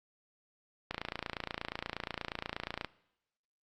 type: click train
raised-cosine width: 0.3 ms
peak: -19 dBFS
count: 56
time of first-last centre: 0.91-2.847 s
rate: 28.4 Hz
effects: noise-tail reverb RT60 0.8 s tail -19 dB re dry + Opus 48 kbps